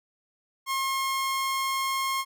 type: tone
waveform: sawtooth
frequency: 1074 Hz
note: C6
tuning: 45 cents sharp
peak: -22 dBFS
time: 0.66-2.25 s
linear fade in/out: 50 ms
effects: none